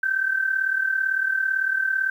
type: tone with amplitude modulation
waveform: sine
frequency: 1551 Hz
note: G6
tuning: 19 cents flat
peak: -17 dBFS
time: 0.03-2.1 s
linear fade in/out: 5 ms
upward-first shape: sine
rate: 37.9 Hz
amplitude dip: 70%
effects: 9-bit